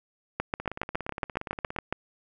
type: two click trains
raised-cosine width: 0.5 ms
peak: -20 / -12 dBFS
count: 21 / 12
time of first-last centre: 0.6-1.763 / 0.4-1.926 s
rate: 17.2 / 7.21 Hz
effects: none